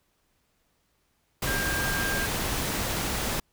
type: tone in noise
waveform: sine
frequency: 1600 Hz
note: G6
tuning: 35 cents sharp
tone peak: -29 dBFS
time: 1.47-2.26 s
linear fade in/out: 5 ms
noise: pink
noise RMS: -29 dBFS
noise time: 1.42-3.4 s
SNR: -3 dB
effects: pink hiss -71 dBFS RMS until 3.52 s